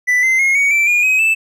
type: tone with pitch steps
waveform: triangle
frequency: 1986 / 2068 / 2153 / 2242 / 2335 / 2431 / 2531 / 2636 Hz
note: B6 / C7 / C7 / C#7 / D7 / D#7 / D#7 / E7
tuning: +9 / -21 / +49 / +19 / -11 / -41 / +29 / -1 cents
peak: -9 dBFS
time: 0.07-1.35 s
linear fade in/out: 20 ms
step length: 160 ms
effects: none